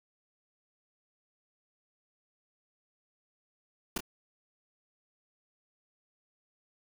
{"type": "noise with echo", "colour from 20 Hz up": "pink", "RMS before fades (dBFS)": -31, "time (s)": [3.96, 3.98], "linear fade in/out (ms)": 5, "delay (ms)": 26, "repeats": 1, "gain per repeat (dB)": -7, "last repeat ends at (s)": 4.006, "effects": []}